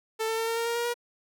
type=tone with pitch steps; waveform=sawtooth; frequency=442.9 / 447.8 / 452.7 / 457.7 / 462.8 / 467.9 / 473 / 478.3 Hz; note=A4 / A4 / A4 / A#4 / A#4 / A#4 / A#4 / A#4; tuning=+11 / +30 / +49 / -32 / -13 / +6 / +25 / +44 cents; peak=-23 dBFS; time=0.19-0.942 s; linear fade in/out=20 ms; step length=94 ms; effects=none